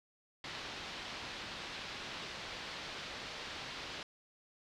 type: low-pass noise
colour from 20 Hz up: white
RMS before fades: -45 dBFS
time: 0.44-4.03 s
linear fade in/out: 2 ms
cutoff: 4400 Hz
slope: 24 dB/octave
effects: none